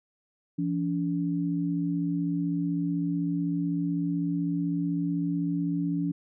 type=tone pair together; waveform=sine; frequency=170 / 285.9 Hz; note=F3 / D4; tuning=-46 / -46 cents; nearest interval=major sixth; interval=900 cents; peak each=-28 dBFS; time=0.58-6.12 s; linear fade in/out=10 ms; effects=none